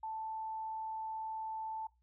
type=tone; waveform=sine; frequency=881 Hz; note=A5; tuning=2 cents sharp; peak=-38 dBFS; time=0.03-1.87 s; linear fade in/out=5 ms; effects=noise-tail reverb RT60 0.2 s tail -20 dB re dry + added 60 Hz sine -70 dBFS peak until 2.02 s